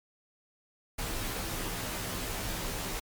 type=noise with comb filter; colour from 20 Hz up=pink; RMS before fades=-35 dBFS; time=0.98-3 s; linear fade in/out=10 ms; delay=14 ms; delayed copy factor=-0.95; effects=MP3 96 kbps